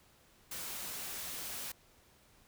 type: noise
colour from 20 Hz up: white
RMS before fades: -42 dBFS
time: 0.51-1.72 s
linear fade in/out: 5 ms
effects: pink hiss -65 dBFS RMS until 2.47 s